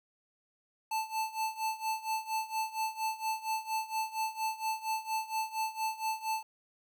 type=tone with tremolo; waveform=square; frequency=880 Hz; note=A5; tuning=in tune; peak=-30 dBFS; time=0.91-6.43 s; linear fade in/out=5 ms; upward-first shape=sine; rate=4.3 Hz; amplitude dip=85%; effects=10-bit